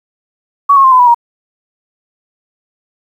sine tone with pitch steps, 1128 / 1088.9 / 1051.2 / 1014.9 / 979.7 / 945.8 Hz, C#6 / C#6 / C6 / B5 / B5 / A#5, +30 / -31 / +8 / +47 / -14 / +25 cents, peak -3 dBFS, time 0.69-1.146 s, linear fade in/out 10 ms, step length 76 ms, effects 7-bit

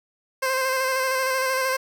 15% pulse tone with vibrato, 523.3 Hz, C5, in tune, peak -15 dBFS, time 0.42-1.77 s, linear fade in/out 10 ms, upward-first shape square, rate 13 Hz, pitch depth 20 cents each way, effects none

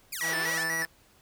5% pulse exponential two-way sweep, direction down then up, 2619 to 302 to 890 Hz, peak -23 dBFS, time 0.12-0.64 s, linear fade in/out 10 ms, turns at 0.36 s
5% pulse tone with tremolo, 163.7 Hz, E3, 12 cents flat, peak -22 dBFS, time 0.21-0.87 s, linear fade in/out 50 ms, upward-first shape sine, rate 12 Hz, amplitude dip 25%
square tone with vibrato, 1844 Hz, A#6, 19 cents flat, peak -29 dBFS, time 0.21-0.85 s, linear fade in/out 0 ms, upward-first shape square, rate 4.1 Hz, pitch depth 80 cents each way
effects pink hiss -61 dBFS RMS until 1.21 s

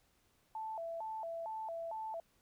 sine tone with vibrato, 765 Hz, G5, 42 cents flat, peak -39 dBFS, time 0.55-2.2 s, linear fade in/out 2 ms, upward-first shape square, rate 2.2 Hz, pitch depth 240 cents each way, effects pink hiss -73 dBFS RMS until 2.41 s

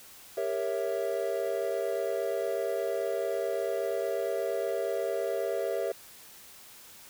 triangle chord, G diminished seventh, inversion none, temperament equal with one note detuned, 397.5 / 466.2 / 554.4 / 659.3 Hz, G4 / Bb4 / Db5 / Fb5, +24 / 0 / 0 / 0 cents, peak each -32 dBFS, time 0.37-5.92 s, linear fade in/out 5 ms, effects white hiss -51 dBFS RMS until 7.09 s

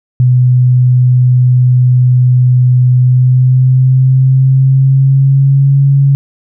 sine tone with pitch glide, 125.6 to 138.56 Hz, B2 to C#3, +30 to 0 cents, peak -4 dBFS, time 0.2-6.15 s, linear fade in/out 0 ms, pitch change +170 cents, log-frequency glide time 2.93-5.79 s, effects none

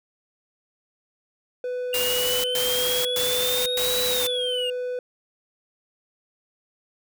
triangle tone, 497.8 Hz, B4, 14 cents sharp, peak -24 dBFS, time 1.64-4.99 s, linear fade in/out 2 ms
triangle exponential two-way sweep, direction up then down, 2794 to 3951 to 2794 Hz, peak -24 dBFS, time 1.93-4.7 s, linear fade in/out 2 ms, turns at 4.05 s
white noise bursts, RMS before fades -27 dBFS, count 4, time 1.94-4.27 s, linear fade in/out 2 ms, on 500 ms, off 110 ms
effects none

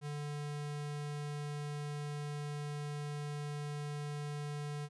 square tone, 146.83 Hz, D3, in tune, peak -39 dBFS, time 0.01-4.89 s, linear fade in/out 50 ms, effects resampled to 24000 Hz

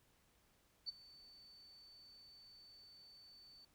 sine tone with ADSR envelope, 4522 Hz, C#8, 34 cents sharp, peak -38 dBFS, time 0.86-3.65 s, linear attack 29 ms, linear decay 17 ms, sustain -21 dB, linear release 4 ms, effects pink hiss -74 dBFS RMS until 3.74 s

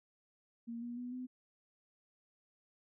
sine tone with pitch steps, 233.1 / 239.5 / 246.1 / 252.9 Hz, A#3 / A#3 / B3 / B3, 0 / +47 / -6 / +41 cents, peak -40 dBFS, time 0.67-1.27 s, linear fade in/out 20 ms, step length 150 ms, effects none

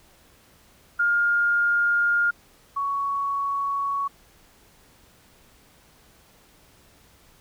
sine tone pair in turn, 1413 / 1116.8 Hz, F6 / C#6, +20 / +13 cents, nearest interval major third, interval 407 cents, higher first, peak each -18 / -23 dBFS, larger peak first, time 0.99-2.31 / 2.76-4.08 s, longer neither, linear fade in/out 10 ms, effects pink hiss -56 dBFS RMS until 7.4 s

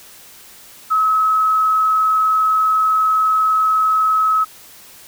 sine tone with vibrato, 1284 Hz, E6, 46 cents flat, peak -12 dBFS, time 0.9-4.45 s, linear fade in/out 20 ms, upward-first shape triangle, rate 20 Hz, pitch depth 28 cents each way, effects white hiss -42 dBFS RMS until 5.07 s

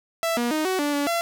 sawtooth tone with pitch steps, 663 / 239.3 / 310 / 374.4 / 291.3 / 286.8 / 679 Hz, E5 / A#3 / D#4 / F#4 / D4 / D4 / F5, +10 / +46 / -6 / +20 / -14 / -41 / -49 cents, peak -18 dBFS, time 0.23-1.21 s, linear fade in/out 0 ms, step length 140 ms, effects none

